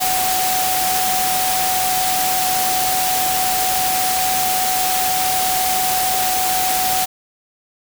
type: tone in noise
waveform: sine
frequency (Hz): 746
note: F#5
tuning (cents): +14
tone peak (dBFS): -19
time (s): 0-7.06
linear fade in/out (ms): 20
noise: white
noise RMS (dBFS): -20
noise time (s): 0-7.06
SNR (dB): -2
effects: none